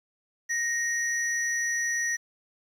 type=tone pair together; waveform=sine; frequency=1864.7 / 5883 Hz; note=A#6 / F#8; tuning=0 / -11 cents; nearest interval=octave + minor sixth; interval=1989 cents; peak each=-25 / -28 dBFS; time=0.49-2.17 s; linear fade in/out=20 ms; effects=tanh soft clip ceiling -22 dBFS + 9-bit